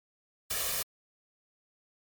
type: noise with comb filter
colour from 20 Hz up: white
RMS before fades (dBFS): -32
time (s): 0.5-0.83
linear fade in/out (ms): 10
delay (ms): 1.7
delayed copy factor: +0.7
effects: MP3 96 kbps